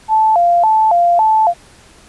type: tone with vibrato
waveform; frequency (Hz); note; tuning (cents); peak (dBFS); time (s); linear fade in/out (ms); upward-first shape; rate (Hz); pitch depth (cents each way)
sine; 779; G5; -11; -8; 0.08-1.54; 50; square; 1.8; 200
effects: pink hiss -44 dBFS RMS until 2.08 s + resampled to 24000 Hz